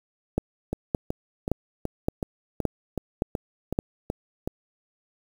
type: two click trains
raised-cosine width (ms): 2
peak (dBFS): -9 / -14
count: 7 / 11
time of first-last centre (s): 0.38-3.789 / 0.73-4.475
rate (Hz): 1.76 / 2.67
effects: 7-bit